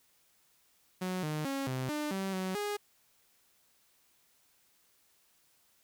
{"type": "tone with pitch steps", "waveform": "sawtooth", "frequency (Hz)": [184.2, 152.9, 273.8, 129.7, 299.2, 192.8, 187.2, 412.9], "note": ["F#3", "D#3", "C#4", "C3", "D4", "G3", "F#3", "G#4"], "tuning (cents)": [-7, -30, -21, -15, 32, -28, 20, -10], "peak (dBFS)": -29, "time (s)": [1.01, 2.77], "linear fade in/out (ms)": 10, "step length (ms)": 220, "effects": ["white hiss -69 dBFS RMS until 5.83 s"]}